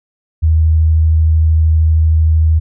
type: tone with vibrato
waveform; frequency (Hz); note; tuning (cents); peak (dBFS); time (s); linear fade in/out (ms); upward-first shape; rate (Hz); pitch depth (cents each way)
sine; 79.5; D#2; +38; -7; 0.42-2.6; 20; triangle; 13; 13
effects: none